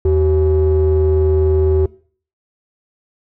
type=ring-modulated tone; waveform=triangle; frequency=150 Hz; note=D3; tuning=37 cents sharp; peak=-4 dBFS; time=0.05-1.86 s; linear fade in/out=5 ms; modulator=231 Hz; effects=noise-tail reverb RT60 0.5 s tail -24 dB re dry + tanh soft clip ceiling -6 dBFS